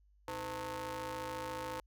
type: ring-modulated tone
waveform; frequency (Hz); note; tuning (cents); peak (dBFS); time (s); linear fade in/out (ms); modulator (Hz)
sawtooth; 193.4; G3; -23; -32; 0.28-1.8; 0; 704
effects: added 50 Hz sine -64 dBFS peak until 1.86 s